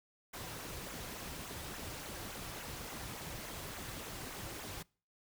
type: noise with flanger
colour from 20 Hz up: pink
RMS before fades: -45 dBFS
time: 0.33-4.83 s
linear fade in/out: 10 ms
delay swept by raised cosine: 0.2 to 4.8 ms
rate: 3.5 Hz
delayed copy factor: -0.55
effects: noise-tail reverb RT60 0.4 s tail -25 dB re dry